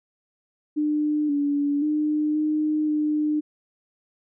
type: tone with pitch steps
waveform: sine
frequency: 300.2 / 287 / 302.4 / 305.7 / 302.1 Hz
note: D4 / D4 / D#4 / D#4 / D4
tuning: +38 / -40 / -49 / -30 / +49 cents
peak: -20 dBFS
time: 0.76-3.41 s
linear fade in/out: 20 ms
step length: 530 ms
effects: none